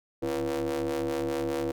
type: ring-modulated tone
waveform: 35% pulse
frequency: 74.1 Hz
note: D2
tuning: 16 cents sharp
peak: -23 dBFS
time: 0.22-1.72 s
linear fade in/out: 10 ms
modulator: 410 Hz
effects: none